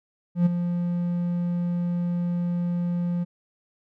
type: tone with ADSR envelope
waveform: triangle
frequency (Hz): 174.61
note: F3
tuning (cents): 0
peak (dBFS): -12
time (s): 0.35-3.25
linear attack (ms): 110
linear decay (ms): 15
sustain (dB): -9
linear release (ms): 24
effects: none